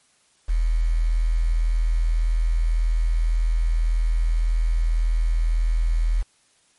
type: tone with quantisation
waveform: sine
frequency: 40.9 Hz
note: E1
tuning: 13 cents flat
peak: -17 dBFS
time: 0.48-6.23 s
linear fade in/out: 20 ms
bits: 7
effects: white hiss -61 dBFS RMS until 6.78 s + MP3 48 kbps